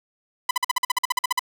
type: tone bursts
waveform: sawtooth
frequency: 1001 Hz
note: B5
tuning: 23 cents sharp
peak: -14 dBFS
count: 14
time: 0.49-1.394 s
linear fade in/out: 5 ms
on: 20 ms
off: 48 ms
effects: none